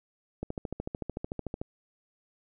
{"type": "click train", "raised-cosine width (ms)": 2, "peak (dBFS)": -20, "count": 17, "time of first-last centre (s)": [0.43, 1.615], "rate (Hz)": 13.5, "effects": []}